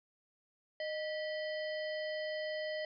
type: harmonic tone with a mistuned harmonic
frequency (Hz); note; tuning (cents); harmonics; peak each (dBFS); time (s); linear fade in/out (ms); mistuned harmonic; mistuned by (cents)
617; D#5; -15; 1 / 3 / 5 / 7 / 8; -37 / -43 / -49 / -53 / -52; 0.8-2.85; 2; 3; +94
effects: none